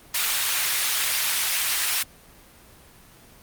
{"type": "high-pass noise", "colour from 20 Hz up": "pink", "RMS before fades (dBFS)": -23, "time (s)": [0.14, 2.03], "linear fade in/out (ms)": 5, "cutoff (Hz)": 1900, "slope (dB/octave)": 12, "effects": ["pink hiss -50 dBFS RMS until 3.42 s", "Opus 24 kbps"]}